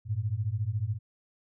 sine beating tone pair, 98.9 / 112.9 Hz, G2 / A2, +16 / +45 cents, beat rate 14 Hz, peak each -31 / -30 dBFS, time 0.05-0.99 s, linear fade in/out 50 ms, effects none

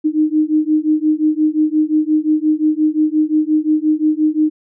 sine beating tone pair, 305.4 / 311.1 Hz, D#4 / D#4, -32 / 0 cents, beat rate 5.7 Hz, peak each -15 dBFS, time 0.04-4.5 s, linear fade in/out 20 ms, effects none

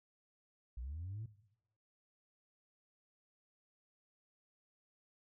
sine linear sweep, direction up, 55 to 116 Hz, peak -40 dBFS, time 0.77-1.26 s, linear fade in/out 5 ms, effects noise-tail reverb RT60 0.9 s tail -19 dB re dry + tanh soft clip ceiling -38 dBFS

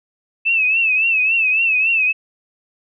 sine tone with vibrato, 2616 Hz, E7, 14 cents flat, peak -13 dBFS, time 0.45-2.13 s, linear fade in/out 20 ms, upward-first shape triangle, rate 3.6 Hz, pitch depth 100 cents each way, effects none

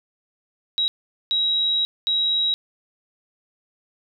sine tone bursts at uneven times, 3846 Hz, B7, 47 cents flat, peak -18 dBFS, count 3, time 0.78-0.88 / 1.31-1.85 / 2.07-2.54 s, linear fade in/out 0 ms, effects none

